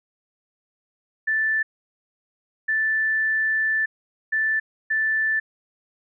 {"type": "tone bursts at uneven times", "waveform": "sine", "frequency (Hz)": 1760, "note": "A6", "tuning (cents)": 0, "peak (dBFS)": -19, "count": 4, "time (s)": [[1.27, 1.63], [2.68, 3.86], [4.32, 4.6], [4.9, 5.4]], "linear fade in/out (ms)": 10, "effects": []}